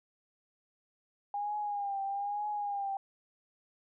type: tone with vibrato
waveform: sine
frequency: 811 Hz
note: G#5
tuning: 41 cents flat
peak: -32 dBFS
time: 1.34-2.97 s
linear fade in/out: 2 ms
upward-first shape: triangle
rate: 1.1 Hz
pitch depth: 63 cents each way
effects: none